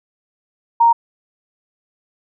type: tone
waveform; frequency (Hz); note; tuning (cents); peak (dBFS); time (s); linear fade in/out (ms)
sine; 931; A#5; -2; -8; 0.8-0.93; 10
effects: none